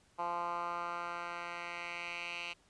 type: tone with band-pass filter sweep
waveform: 10% pulse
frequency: 172.9 Hz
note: F3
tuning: 17 cents flat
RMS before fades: -40 dBFS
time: 0.18-2.54 s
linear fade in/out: 20 ms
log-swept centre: 950 to 2800 Hz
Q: 2.9
effects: pink hiss -68 dBFS RMS until 2.69 s + resampled to 22050 Hz